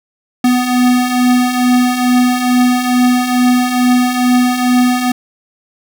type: beating tone pair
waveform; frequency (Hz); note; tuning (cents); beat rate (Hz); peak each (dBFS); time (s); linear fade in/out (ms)
square; 246.9 / 249.2; B3 / B3; 0 / +16; 2.3; -17 / -11; 0.44-5.12; 5
effects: none